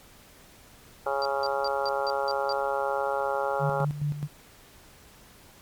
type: harmonic tone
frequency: 138.3 Hz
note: C#3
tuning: 4 cents flat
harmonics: 3 / 4 / 5 / 6 / 7 / 8 / 9 / 10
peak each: -34 / -29 / -38 / -30 / -38 / -37 / -38 / -35 dBFS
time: 1.06-3.85 s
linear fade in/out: 5 ms
type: tone bursts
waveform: sine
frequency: 4699 Hz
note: D8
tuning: in tune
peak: -31 dBFS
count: 7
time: 1.22-2.524 s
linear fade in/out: 0 ms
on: 32 ms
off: 180 ms
type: tone with tremolo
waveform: sine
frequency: 146.83 Hz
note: D3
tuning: in tune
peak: -24 dBFS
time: 3.59-4.28 s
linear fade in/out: 50 ms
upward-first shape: square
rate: 4.7 Hz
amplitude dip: 65%
effects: pink hiss -53 dBFS RMS until 5.61 s + MP3 96 kbps